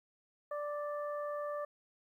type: harmonic tone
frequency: 587.3 Hz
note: D5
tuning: in tune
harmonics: 1 / 2 / 3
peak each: -37 / -42 / -52 dBFS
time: 0.51-1.65 s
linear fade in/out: 5 ms
effects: 12-bit